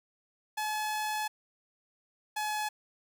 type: tone pair in turn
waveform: sawtooth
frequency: 855 / 849.6 Hz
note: A5 / G#5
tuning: -50 / +39 cents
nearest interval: unison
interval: 11 cents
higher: first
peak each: -27 dBFS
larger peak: neither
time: 0.57-1.28 / 2.36-2.69 s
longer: first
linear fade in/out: 10 ms
effects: none